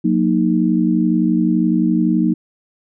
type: chord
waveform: sine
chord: D# minor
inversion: first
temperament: equal with one note detuned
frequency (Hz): 181.4 / 233.1 / 311.1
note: F#3 / A#3 / D#4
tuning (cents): -34 / 0 / 0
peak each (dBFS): -17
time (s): 0.04-2.34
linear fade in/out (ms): 10
effects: none